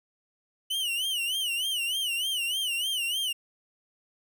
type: tone with vibrato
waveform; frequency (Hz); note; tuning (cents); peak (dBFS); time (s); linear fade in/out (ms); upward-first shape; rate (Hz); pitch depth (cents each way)
45% pulse; 2960; F#7; 0; -27; 0.7-3.33; 10; sine; 3.3; 140
effects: none

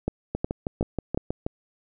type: two click trains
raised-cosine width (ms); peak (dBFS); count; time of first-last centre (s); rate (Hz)
2; -13 / -11; 8 / 4; 0.35-1.465 / 0.08-1.175; 6.28 / 2.74
effects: none

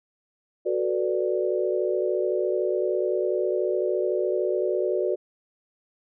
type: chord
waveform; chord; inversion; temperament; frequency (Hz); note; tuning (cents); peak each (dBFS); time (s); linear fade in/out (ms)
sine; B minor seventh; second; equal; 370 / 440 / 493.9 / 587.3; F#4 / A4 / B4 / D5; 0 / 0 / 0 / 0; -25 / -30 / -29 / -28; 0.65-5.16; 20
effects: none

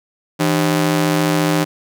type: ring-modulated tone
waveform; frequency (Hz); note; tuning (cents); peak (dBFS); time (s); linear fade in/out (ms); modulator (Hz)
sawtooth; 232.2; A#3; -7; -7; 0.39-1.65; 20; 68.9
effects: none

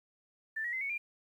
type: tone with pitch steps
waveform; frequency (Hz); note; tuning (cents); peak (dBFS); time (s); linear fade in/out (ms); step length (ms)
sine; 1771 / 1909.1 / 2058 / 2218 / 2391; A6 / A#6 / C7 / C#7 / D7; +11 / +41 / -29 / 0 / +30; -33; 0.56-0.98; 10; 84
effects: 11-bit

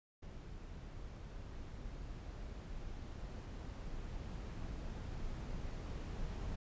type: noise with level ramp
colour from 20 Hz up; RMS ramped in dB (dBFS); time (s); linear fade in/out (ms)
brown; -49 to -42; 0.22-6.56; 10
effects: resampled to 16000 Hz

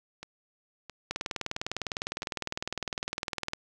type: two click trains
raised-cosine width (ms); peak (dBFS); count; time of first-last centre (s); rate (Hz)
0.2; -24 / -14; 4 / 49; 0.23-2.23 / 1.11-3.534; 1.5 / 19.8
effects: none

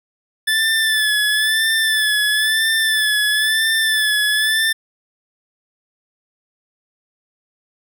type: tone with vibrato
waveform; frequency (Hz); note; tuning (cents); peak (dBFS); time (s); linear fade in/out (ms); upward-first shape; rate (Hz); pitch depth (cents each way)
25% pulse; 1743; A6; -17; -11; 0.47-4.73; 10; sine; 1; 44
effects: none

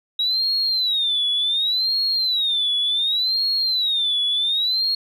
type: tone with vibrato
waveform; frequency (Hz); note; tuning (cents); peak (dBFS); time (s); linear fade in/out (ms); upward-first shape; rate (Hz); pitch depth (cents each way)
sine; 3823; A#7; +43; -17; 0.19-4.95; 5; sine; 0.68; 200
effects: tanh soft clip ceiling -13 dBFS

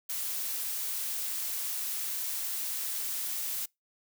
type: noise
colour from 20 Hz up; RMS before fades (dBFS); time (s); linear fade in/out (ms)
blue; -34; 0.09-3.66; 10
effects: noise-tail reverb RT60 0.2 s tail -26 dB re dry

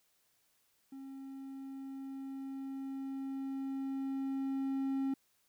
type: tone with level ramp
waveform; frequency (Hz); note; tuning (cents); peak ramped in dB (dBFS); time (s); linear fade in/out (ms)
triangle; 270; C#4; -45; -43 to -29; 0.92-5.14; 5
effects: white hiss -74 dBFS RMS until 5.48 s

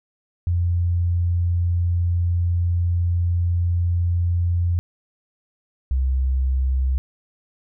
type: tone pair in turn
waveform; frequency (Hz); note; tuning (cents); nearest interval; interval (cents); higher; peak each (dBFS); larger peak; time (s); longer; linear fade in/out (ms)
sine; 87 / 65.57; F2 / C2; -6 / +4; perfect fourth; 490; first; -17; neither; 0.47-4.79 / 5.91-6.98; first; 0
effects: none

